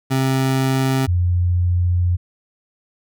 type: tone pair in turn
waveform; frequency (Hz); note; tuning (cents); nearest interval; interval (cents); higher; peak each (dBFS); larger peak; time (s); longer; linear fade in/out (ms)
25% pulse / sine; 132.7 / 88.57; C3 / F2; +25 / +25; perfect fifth; 700; first; -12 / -14; first; 0.1-1.07 / 1.07-2.17; second; 20
effects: none